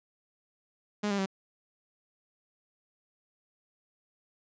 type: tone with pitch steps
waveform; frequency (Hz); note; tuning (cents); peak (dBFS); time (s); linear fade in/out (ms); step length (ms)
sawtooth; 207.7 / 200 / 192.67; G#3 / G3 / G3; 0 / +35 / -30; -24; 1.03-1.261; 10; 77
effects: resampled to 16000 Hz